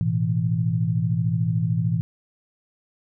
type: chord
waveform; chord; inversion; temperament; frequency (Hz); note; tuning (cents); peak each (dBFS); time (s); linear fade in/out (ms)
sine; A suspended second; none; equal; 110 / 123.47 / 164.81; A2 / B2 / E3; 0 / 0 / 0; -24 / -25 / -23; 0.01-2.01; 0
effects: none